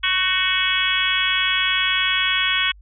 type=harmonic tone with a mistuned harmonic; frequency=370 Hz; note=F#4; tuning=in tune; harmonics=3 / 4 / 5 / 6 / 7 / 8 / 9; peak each=-28 / -25 / -27 / -24 / -26 / -26 / -22 dBFS; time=0.03-2.72 s; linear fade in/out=10 ms; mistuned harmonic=4; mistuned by=+31 cents; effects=added 50 Hz sine -43 dBFS peak until 2.81 s